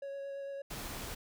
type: tone with vibrato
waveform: triangle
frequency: 554.4 Hz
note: C#5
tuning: in tune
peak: -37 dBFS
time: 0.02-0.62 s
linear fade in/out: 5 ms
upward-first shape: sine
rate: 8.9 Hz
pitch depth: 10 cents each way
type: noise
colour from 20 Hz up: pink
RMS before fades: -42 dBFS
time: 0.7-1.15 s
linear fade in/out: 10 ms
effects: none